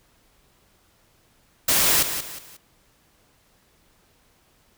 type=noise with echo; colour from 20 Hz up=white; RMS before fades=-19 dBFS; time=1.68-2.03 s; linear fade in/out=5 ms; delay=180 ms; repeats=3; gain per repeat=-9 dB; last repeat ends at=2.57 s; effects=pink hiss -61 dBFS RMS until 4.77 s